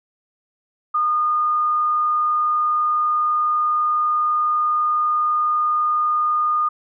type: tone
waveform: sine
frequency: 1222 Hz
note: D#6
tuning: 32 cents flat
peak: -16 dBFS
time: 0.94-6.69 s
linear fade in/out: 10 ms
effects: none